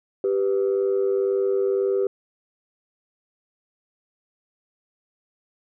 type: tone pair together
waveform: sine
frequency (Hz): 392 / 493.9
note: G4 / B4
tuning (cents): 0 / 0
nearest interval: major third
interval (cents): 400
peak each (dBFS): -19 / -24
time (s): 0.24-2.07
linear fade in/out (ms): 2
effects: tanh soft clip ceiling -14 dBFS